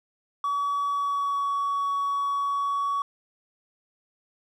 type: tone with pitch glide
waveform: triangle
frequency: 1137 to 1125.2 Hz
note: C#6 to C#6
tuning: +44 to +26 cents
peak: -21 dBFS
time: 0.44-3.02 s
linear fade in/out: 2 ms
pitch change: -18 cents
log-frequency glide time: 0.88-1.46 s
effects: tanh soft clip ceiling -19 dBFS